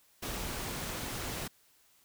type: noise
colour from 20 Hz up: pink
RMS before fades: -38 dBFS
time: 0.22-1.48 s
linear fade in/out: 10 ms
effects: white hiss -66 dBFS RMS until 2.04 s